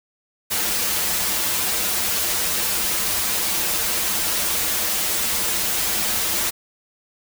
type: noise with comb filter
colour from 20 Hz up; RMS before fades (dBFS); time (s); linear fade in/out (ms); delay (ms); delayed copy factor
white; -22; 0.5-6.51; 20; 7.4; -0.85
effects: none